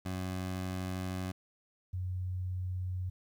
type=tone pair in turn; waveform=20% pulse / sine; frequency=92.7 / 91.64 Hz; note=F#2 / F#2; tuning=+4 / -16 cents; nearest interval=unison; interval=20 cents; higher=first; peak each=-30 / -33 dBFS; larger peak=first; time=0.05-1.32 / 1.93-3.1 s; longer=first; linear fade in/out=10 ms; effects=12-bit